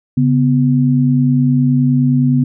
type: tone pair together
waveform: sine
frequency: 139.84 / 249.6 Hz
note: C#3 / B3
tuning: +16 / +19 cents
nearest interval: minor seventh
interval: 1003 cents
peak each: -12 dBFS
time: 0.17-2.44 s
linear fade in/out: 5 ms
effects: none